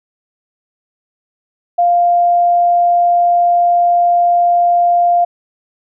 sine tone, 698.5 Hz, F5, in tune, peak -8 dBFS, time 1.78-5.25 s, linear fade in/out 10 ms, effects none

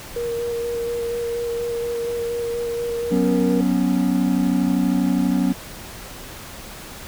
sine tone with vibrato, 471 Hz, A#4, 18 cents sharp, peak -22 dBFS, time 0.16-3.61 s, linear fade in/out 5 ms, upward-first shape square, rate 4.2 Hz, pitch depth 10 cents each way
triangle chord, F# suspended fourth, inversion none, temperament equal with one note detuned, 185 / 244.7 / 277.2 Hz, F#3 / B3 / C#4, 0 / -16 / 0 cents, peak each -19 dBFS, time 3.11-5.53 s, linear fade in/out 10 ms
effects pink hiss -37 dBFS RMS until 7.07 s

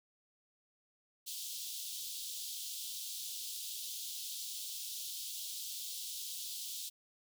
pink high-pass noise, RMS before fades -43 dBFS, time 1.26-6.9 s, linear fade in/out 20 ms, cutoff 3200 Hz, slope 48 dB/octave, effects none

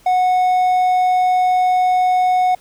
triangle tone, 734 Hz, F#5, 14 cents flat, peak -10 dBFS, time 0.06-2.55 s, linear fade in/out 5 ms, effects pink hiss -50 dBFS RMS until 2.6 s

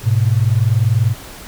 sine tone pair together, 105.12 / 125.3 Hz, G#2 / B2, +21 / +25 cents, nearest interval minor third, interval 304 cents, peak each -13 / -15 dBFS, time 0.03-1.15 s, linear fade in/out 50 ms, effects pink hiss -35 dBFS RMS until 1.47 s

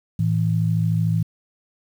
sine tone pair together, 110 / 163.4 Hz, A2 / E3, 0 / -15 cents, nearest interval perfect fifth, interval 685 cents, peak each -20 dBFS, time 0.19-1.23 s, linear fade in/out 5 ms, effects 8-bit

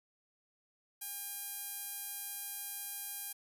sawtooth tone with band-pass filter, 806 Hz, G5, 48 cents sharp, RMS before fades -43 dBFS, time 1.01-3.33 s, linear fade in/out 10 ms, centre 12000 Hz, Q 2.4, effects none

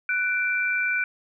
sine tone pair together, 1488 / 2349 Hz, F#6 / D7, +9 / 0 cents, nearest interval minor sixth, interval 791 cents, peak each -24 / -25 dBFS, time 0.09-1.04 s, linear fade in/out 2 ms, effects none

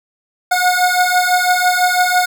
25% pulse beating tone pair, 722 / 728 Hz, F#5 / F#5, -43 / -28 cents, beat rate 6 Hz, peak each -11 dBFS, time 0.51-2.26 s, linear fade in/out 10 ms, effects none

